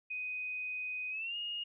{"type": "tone with pitch glide", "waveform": "sine", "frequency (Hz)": [2500, 2855], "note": ["D#7", "F7"], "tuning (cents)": [8, 37], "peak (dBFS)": -36, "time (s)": [0.1, 1.64], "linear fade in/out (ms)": 10, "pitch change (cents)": 229, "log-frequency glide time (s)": [1.1, 1.36], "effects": []}